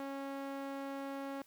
sawtooth tone with band-pass filter, 275 Hz, C#4, 14 cents flat, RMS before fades -42 dBFS, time 0-1.42 s, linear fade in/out 2 ms, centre 680 Hz, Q 0.57, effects white hiss -66 dBFS RMS until 1.46 s

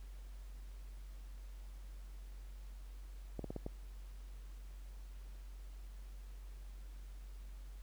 clicks, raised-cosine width 2 ms, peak -28 dBFS, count 5, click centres 3.393 / 3.443 / 3.505 / 3.563 / 3.664 s, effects added 47 Hz sine -47 dBFS peak until 7.82 s + pink hiss -66 dBFS RMS until 7.82 s

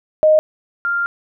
sine tone pair in turn, 620 / 1395.3 Hz, D#5 / F6, -6 / -2 cents, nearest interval octave + major second, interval 1404 cents, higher second, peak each -8 / -16 dBFS, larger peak first, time 0.23-0.39 / 0.85-1.06 s, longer second, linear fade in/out 0 ms, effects none

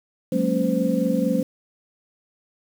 sine tone cluster, 183.9 / 208.1 / 232.3 / 275.8 / 515 Hz, F#3 / G#3 / A#3 / C#4 / C5, -10 / +4 / -6 / -9 / -28 cents, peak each -25 dBFS, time 0.32-1.43 s, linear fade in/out 5 ms, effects 7-bit

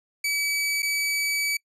sawtooth tone with dropouts, 2288 Hz, D7, 46 cents flat, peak -20 dBFS, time 0.24-1.57 s, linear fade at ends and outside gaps 5 ms, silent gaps 0.822-0.828 s, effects noise-tail reverb RT60 0.1 s tail -25 dB re dry + resampled to 32000 Hz

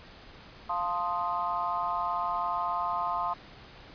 sine chord, F dominant seventh, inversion none, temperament equal, 698.5 / 880 / 1046.5 / 1244.5 Hz, F5 / A5 / C6 / Eb6, 0 / 0 / 0 / 0 cents, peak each -34 / -35 / -31 / -34 dBFS, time 0.69-3.34 s, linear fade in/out 10 ms, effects pink hiss -50 dBFS RMS until 3.94 s + resampled to 11025 Hz

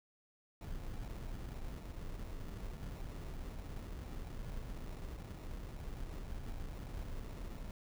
brown noise with sample-and-hold, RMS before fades -44 dBFS, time 0.61-7.71 s, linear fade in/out 2 ms, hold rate 1575 Hz, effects none

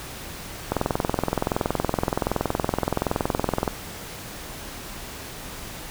click train, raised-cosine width 1 ms, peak -7 dBFS, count 64, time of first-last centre 0.72-3.678 s, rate 21.3 Hz, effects pink hiss -37 dBFS RMS until 5.9 s

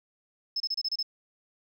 sine tone bursts, 5210 Hz, E8, 21 cents flat, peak -26 dBFS, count 7, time 0.56-1.028 s, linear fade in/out 5 ms, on 42 ms, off 29 ms, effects tanh soft clip ceiling -22 dBFS

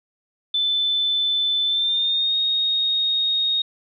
sine tone with pitch glide, 3520 to 3729 Hz, A7 to A#7, 0 to 0 cents, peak -18 dBFS, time 0.54-3.62 s, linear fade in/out 5 ms, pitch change +100 cents, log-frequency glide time 1.66-2.36 s, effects none

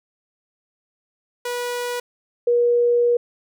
sawtooth / sine tone pair in turn, 487.1 / 479.3 Hz, B4 / A#4, -24 / +48 cents, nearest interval unison, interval 28 cents, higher first, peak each -20 / -14 dBFS, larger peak second, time 1.45-2 / 2.47-3.17 s, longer second, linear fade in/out 5 ms, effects none

